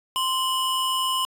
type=tone pair together; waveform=square; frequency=1041.2 / 2943 Hz; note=C6 / F#7; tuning=-9 / -10 cents; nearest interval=octave + tritone; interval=1799 cents; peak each=-25 / -26 dBFS; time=0.16-1.25 s; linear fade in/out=0 ms; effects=resampled to 32000 Hz